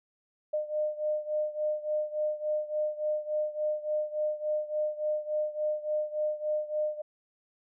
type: beating tone pair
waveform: sine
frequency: 606 / 609.5 Hz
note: D#5 / D#5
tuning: -46 / -36 cents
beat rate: 3.5 Hz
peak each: -30 / -33 dBFS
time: 0.53-7.02 s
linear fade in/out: 10 ms
effects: none